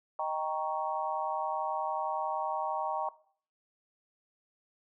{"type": "chord", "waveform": "sine", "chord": "Eb dominant seventh", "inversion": "none", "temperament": "equal with one note detuned", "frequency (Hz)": [622.3, 784, 935, 1108.7], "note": ["Eb5", "G5", "Bb5", "Db6"], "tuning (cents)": [0, 0, 5, 0], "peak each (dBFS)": [-37, -35, -35, -37], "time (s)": [0.19, 3.09], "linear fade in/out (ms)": 2, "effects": ["noise-tail reverb RT60 0.5 s tail -18 dB re dry"]}